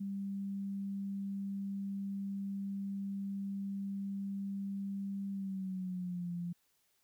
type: tone with pitch glide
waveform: sine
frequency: 197.4 to 173.84 Hz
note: G3 to F3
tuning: +12 to -8 cents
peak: -36 dBFS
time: 0-6.53 s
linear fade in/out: 10 ms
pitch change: -220 cents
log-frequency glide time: 5.31-6.32 s
effects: white hiss -75 dBFS RMS until 7.03 s